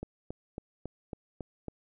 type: click train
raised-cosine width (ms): 2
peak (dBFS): -24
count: 7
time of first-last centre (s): 0.03-1.683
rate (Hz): 3.63
effects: none